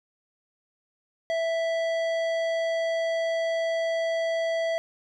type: tone with tanh clipping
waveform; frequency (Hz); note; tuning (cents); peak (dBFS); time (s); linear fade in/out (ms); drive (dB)
sine; 659.3; E5; 0; -26; 1.3-4.78; 0; 14
effects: none